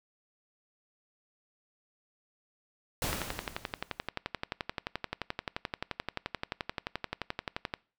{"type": "noise with exponential decay", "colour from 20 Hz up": "pink", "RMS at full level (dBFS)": -31, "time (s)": [3.02, 4.08], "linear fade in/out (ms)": 1, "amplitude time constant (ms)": 230}
{"type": "click train", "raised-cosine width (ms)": 0.3, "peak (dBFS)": -16, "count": 54, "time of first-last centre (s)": [3.13, 7.739], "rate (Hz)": 11.5}
{"effects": ["noise-tail reverb RT60 0.4 s tail -24 dB re dry"]}